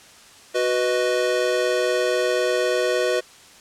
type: chord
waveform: square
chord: B major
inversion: second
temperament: equal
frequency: 370 / 493.9 / 622.3 Hz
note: F#4 / B4 / D#5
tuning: 0 / 0 / 0 cents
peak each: -25 / -23 / -25 dBFS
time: 0.54-3.21 s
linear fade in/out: 20 ms
effects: white hiss -47 dBFS RMS until 3.6 s + low-pass 8000 Hz 12 dB/octave